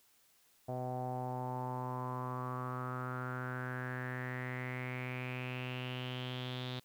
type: tone with low-pass filter sweep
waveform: sawtooth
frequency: 126.5 Hz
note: B2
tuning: 42 cents sharp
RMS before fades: -40 dBFS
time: 0.68-6.8 s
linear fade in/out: 10 ms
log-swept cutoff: 690 to 3700 Hz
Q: 6.4
effects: white hiss -69 dBFS RMS until 6.84 s